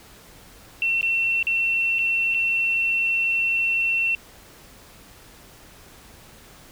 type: tone with dropouts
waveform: sine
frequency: 2706 Hz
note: E7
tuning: 45 cents sharp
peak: -19 dBFS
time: 0.82-4.15 s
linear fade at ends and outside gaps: 1 ms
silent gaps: 1.011-1.029 / 1.428-1.469 / 1.986-1.99 / 2.341-2.345 s
effects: pink hiss -48 dBFS RMS until 6.71 s